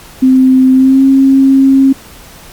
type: tone with pitch glide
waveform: sine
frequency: 260 to 269.3 Hz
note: C4 to C#4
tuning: -11 to -50 cents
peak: -3 dBFS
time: 0.22-1.93 s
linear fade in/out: 10 ms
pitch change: +61 cents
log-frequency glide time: 0.73-1.03 s
effects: pink hiss -35 dBFS RMS until 2.52 s + Opus 48 kbps